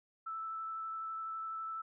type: tone with vibrato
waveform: sine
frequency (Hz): 1318.5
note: E6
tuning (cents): 0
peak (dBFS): -38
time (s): 0.26-1.82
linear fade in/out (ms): 10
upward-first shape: sine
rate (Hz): 12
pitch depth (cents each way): 9
effects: none